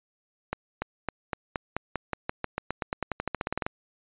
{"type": "accelerating click train", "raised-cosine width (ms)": 0.5, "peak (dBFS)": -13, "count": 25, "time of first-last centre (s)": [0.53, 3.665], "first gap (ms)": 290, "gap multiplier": 0.92, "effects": ["resampled to 8000 Hz"]}